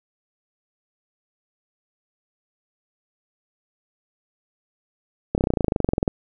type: slowing click train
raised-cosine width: 2 ms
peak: -6 dBFS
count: 20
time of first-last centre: 5.35-6.078 s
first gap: 29 ms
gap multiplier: 1.03
effects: none